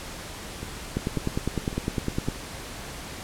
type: two click trains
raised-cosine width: 3 ms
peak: -12 / -22 dBFS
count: 14 / 4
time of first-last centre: 0.97-2.286 / 0.63-2.278 s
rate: 9.88 / 1.82 Hz
effects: pink hiss -38 dBFS RMS until 3.23 s + low-pass 11000 Hz 12 dB/octave